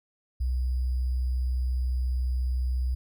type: tone with sample-and-hold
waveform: sine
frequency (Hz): 62.9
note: B1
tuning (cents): +32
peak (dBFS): -24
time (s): 0.4-2.95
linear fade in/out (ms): 10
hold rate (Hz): 4900
effects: none